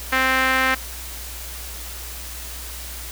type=tone with band-pass filter; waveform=sawtooth; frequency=261.6 Hz; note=C4; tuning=in tune; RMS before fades=-19 dBFS; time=0.12-0.75 s; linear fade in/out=10 ms; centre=1800 Hz; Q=2.1; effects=added 60 Hz sine -35 dBFS peak until 3.11 s + white hiss -35 dBFS RMS until 3.11 s